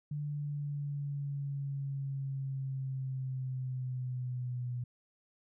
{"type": "linear sweep", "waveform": "sine", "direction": "down", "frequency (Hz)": [147.6, 122.6], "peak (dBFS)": -34, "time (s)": [0.11, 4.84], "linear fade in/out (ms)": 5, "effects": []}